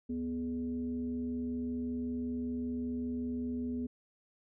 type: tone with frequency modulation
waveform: sine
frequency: 246.9 Hz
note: B3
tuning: in tune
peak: -33 dBFS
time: 0.09-3.87 s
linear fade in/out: 10 ms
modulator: 173 Hz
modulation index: 0.5
effects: none